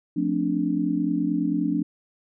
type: chord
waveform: sine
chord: D minor seventh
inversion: first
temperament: just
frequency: 176.2 / 220.2 / 264.3 / 293.7 Hz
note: F3 / A3 / C4 / D4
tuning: +16 / +2 / +18 / 0 cents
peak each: -28 / -29 / -28 / -24 dBFS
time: 0.16-1.83 s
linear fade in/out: 10 ms
effects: none